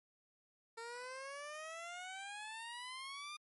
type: exponential sweep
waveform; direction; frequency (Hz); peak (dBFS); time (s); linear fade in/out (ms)
15% pulse; up; 453.4 to 1215; -39; 0.77-3.37; 10
effects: MP3 48 kbps